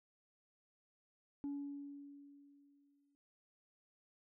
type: tone with exponential decay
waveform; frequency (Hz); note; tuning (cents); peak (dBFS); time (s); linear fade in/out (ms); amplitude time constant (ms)
sine; 283.6; C#4; +40; -36; 1.44-3.15; 0; 370
effects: noise-tail reverb RT60 0.9 s tail -26 dB re dry + tanh soft clip ceiling -37 dBFS